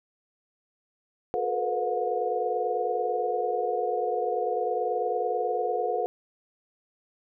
sine tone cluster, 365.1 / 435.7 / 484.6 / 505 / 721 Hz, F#4 / A4 / B4 / B4 / F#5, -23 / -17 / -33 / +39 / -45 cents, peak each -36 / -30 / -31 / -34 / -29 dBFS, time 1.34-6.06 s, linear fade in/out 0 ms, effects none

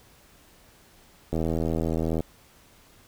click train, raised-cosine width 2 ms, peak -14 dBFS, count 72, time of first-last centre 1.33-2.205 s, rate 81.1 Hz, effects pink hiss -56 dBFS RMS until 3.07 s

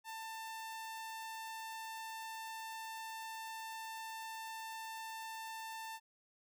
sawtooth tone, 892 Hz, A5, 23 cents sharp, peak -40 dBFS, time 0.04-6 s, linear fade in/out 50 ms, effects none

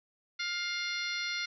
harmonic tone, 704 Hz, F5, 14 cents sharp, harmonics 2 / 3 / 4 / 5 / 6 / 7 / 8, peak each -39 / -36 / -45 / -41 / -39 / -46 / -45 dBFS, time 0.39-1.46 s, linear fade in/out 10 ms, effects none

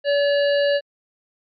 harmonic tone, 571 Hz, D5, 49 cents flat, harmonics 1 / 3 / 5 / 7 / 8, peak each -16 / -26 / -30 / -33 / -34 dBFS, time 0.04-0.81 s, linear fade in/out 50 ms, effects MP3 48 kbps

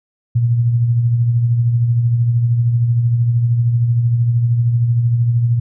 sine tone with tremolo, 118.5 Hz, A#2, 29 cents sharp, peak -9 dBFS, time 0.35-5.6 s, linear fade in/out 10 ms, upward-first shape triangle, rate 13 Hz, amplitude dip 50%, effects none

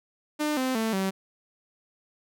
sawtooth tone with pitch steps, 300.9 / 258.9 / 222.8 / 191.76 Hz, D4 / C4 / A3 / G3, +42 / -18 / +22 / -38 cents, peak -21 dBFS, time 0.39-1.11 s, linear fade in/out 20 ms, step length 180 ms, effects none

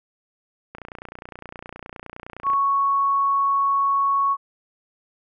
click train, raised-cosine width 0.5 ms, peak -21 dBFS, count 54, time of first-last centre 0.75-2.535 s, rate 29.7 Hz
sine tone, 1108.7 Hz, C#6, in tune, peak -17 dBFS, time 2.43-4.37 s, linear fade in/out 50 ms
effects none

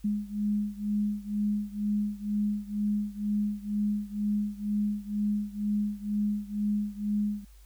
sine beating tone pair, 206.8 / 208.9 Hz, G#3 / G#3, -7 / +10 cents, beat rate 2.1 Hz, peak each -29 / -31 dBFS, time 0.04-7.45 s, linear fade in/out 10 ms, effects added 50 Hz sine -50 dBFS peak until 7.65 s + white hiss -63 dBFS RMS until 7.65 s

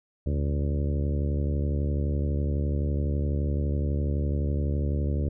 harmonic tone with a mistuned harmonic, 71.9 Hz, D2, 36 cents flat, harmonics 1 / 2 / 3 / 4 / 5 / 6 / 7 / 8, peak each -25 / -31 / -35 / -37 / -39 / -41 / -42 / -43 dBFS, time 0.26-5.29 s, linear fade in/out 5 ms, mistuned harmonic 1, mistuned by +120 cents, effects none

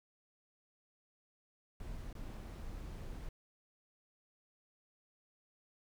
brown noise with dropouts, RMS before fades -45 dBFS, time 1.8-3.29 s, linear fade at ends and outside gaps 2 ms, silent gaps 2.129-2.151 s, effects none

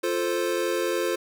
square chord, F major, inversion none, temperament equal, 349.2 / 440 / 523.3 Hz, F4 / A4 / C5, 0 / 0 / 0 cents, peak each -28 / -30 / -29 dBFS, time 0.03-1.16 s, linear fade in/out 10 ms, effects none

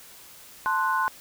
sine chord, F# diminished, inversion first, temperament equal, 880 / 1046.5 / 1480 Hz, A5 / C6 / F#6, 0 / 0 / 0 cents, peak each -29 / -24 / -27 dBFS, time 0.66-1.08 s, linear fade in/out 0 ms, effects white hiss -48 dBFS RMS until 1.2 s

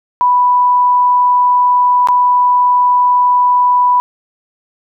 sine tone with dropouts, 987.8 Hz, B5, in tune, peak -7 dBFS, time 0.21-4 s, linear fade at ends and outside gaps 0 ms, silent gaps 2.073-2.086 s, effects none

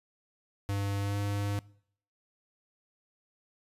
square tone with pitch glide, 100 to 101.45 Hz, G2 to G#2, +35 to -40 cents, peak -30 dBFS, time 0.69-1.59 s, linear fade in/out 0 ms, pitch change +25 cents, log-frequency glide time 1-1.18 s, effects noise-tail reverb RT60 0.6 s tail -22 dB re dry + resampled to 32000 Hz

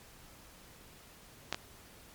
clicks, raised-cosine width 0.2 ms, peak -14 / -17 dBFS, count 2, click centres 1.526 / 1.545 s, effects pink hiss -56 dBFS RMS until 2.14 s + MP3 96 kbps

